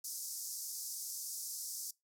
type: band-pass noise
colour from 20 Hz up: pink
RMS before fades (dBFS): -43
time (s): 0.04-1.91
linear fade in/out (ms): 5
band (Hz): 5100 to 15000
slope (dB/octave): 48
effects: noise-tail reverb RT60 0.2 s tail -23 dB re dry